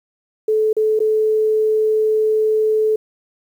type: tone with dropouts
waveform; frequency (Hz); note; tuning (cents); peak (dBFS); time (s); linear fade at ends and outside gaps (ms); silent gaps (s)
sine; 433.6; A4; -25; -13; 0.48-2.96; 5; 0.73-0.766 / 0.992-1.002
effects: 8-bit